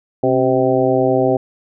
harmonic tone with a mistuned harmonic, 129.2 Hz, C3, 21 cents flat, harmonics 1 / 2 / 3 / 4 / 5 / 6, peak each -23 / -19 / -17 / -18 / -19 / -22 dBFS, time 0.23-1.37 s, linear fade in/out 5 ms, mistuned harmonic 2, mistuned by +64 cents, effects none

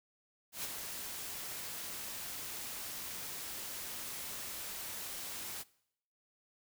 white noise with ADSR envelope, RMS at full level -38 dBFS, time 0.52-5.64 s, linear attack 120 ms, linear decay 28 ms, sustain -5 dB, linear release 29 ms, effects noise-tail reverb RT60 0.7 s tail -21 dB re dry

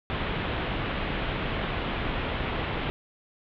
pink low-pass noise, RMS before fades -30 dBFS, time 0.1-2.9 s, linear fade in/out 0 ms, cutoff 3500 Hz, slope 48 dB/octave, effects none

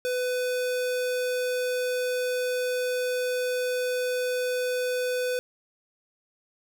square tone, 500 Hz, B4, 21 cents sharp, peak -26 dBFS, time 0.05-5.39 s, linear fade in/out 0 ms, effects none

